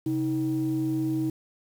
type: tone pair together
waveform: sine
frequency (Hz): 133.3 / 317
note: C3 / D#4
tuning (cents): +33 / +32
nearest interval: octave + minor third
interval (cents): 1499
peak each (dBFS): -29 / -24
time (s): 0.06-1.3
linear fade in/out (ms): 5
effects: tanh soft clip ceiling -19 dBFS + 8-bit